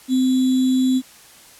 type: tone with sample-and-hold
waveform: sine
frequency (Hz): 258.1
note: C4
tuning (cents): -23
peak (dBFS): -14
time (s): 0.08-1.02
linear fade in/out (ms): 50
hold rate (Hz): 3675
effects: white hiss -46 dBFS RMS until 1.59 s + low-pass 12000 Hz 12 dB/octave